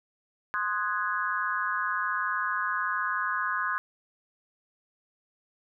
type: chord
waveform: sine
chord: Ab dominant seventh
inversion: first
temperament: equal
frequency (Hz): 1046.5 / 1244.5 / 1480 / 1661.2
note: C6 / Eb6 / Gb6 / Ab6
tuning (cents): 0 / 0 / 0 / 0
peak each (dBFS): -32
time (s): 0.54-3.78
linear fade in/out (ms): 0
effects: none